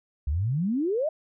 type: exponential sweep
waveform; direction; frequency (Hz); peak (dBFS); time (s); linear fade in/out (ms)
sine; up; 65.41 to 656; -23; 0.27-1.09; 5
effects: none